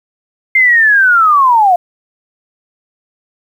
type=linear sweep; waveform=sine; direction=down; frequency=2112 to 685 Hz; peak=-5 dBFS; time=0.55-1.76 s; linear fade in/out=5 ms; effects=7-bit